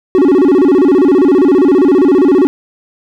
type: tone with vibrato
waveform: triangle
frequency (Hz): 323.4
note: E4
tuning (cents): -33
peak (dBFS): -3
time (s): 0.15-2.47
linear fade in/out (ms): 0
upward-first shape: square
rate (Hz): 15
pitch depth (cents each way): 250
effects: none